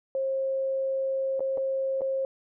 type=tone with dropouts; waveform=sine; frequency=535 Hz; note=C5; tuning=38 cents sharp; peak=-25 dBFS; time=0.15-2.25 s; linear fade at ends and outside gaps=1 ms; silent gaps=1.395-1.405 / 1.574-1.579 / 2.009-2.017 s; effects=none